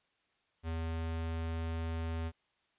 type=tone; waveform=square; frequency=81.8 Hz; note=E2; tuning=13 cents flat; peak=-35 dBFS; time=0.63-2.32 s; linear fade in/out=50 ms; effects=white hiss -75 dBFS RMS until 2.78 s + resampled to 8000 Hz